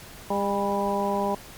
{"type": "harmonic tone with a mistuned harmonic", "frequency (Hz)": 201, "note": "G3", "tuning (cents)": 44, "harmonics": [1, 2, 3, 4, 5], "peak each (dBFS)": [-29, -29, -29, -29, -29], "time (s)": [0.3, 1.35], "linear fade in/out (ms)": 5, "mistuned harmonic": 5, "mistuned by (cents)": -36, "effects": ["pink hiss -44 dBFS RMS until 1.57 s", "MP3 96 kbps"]}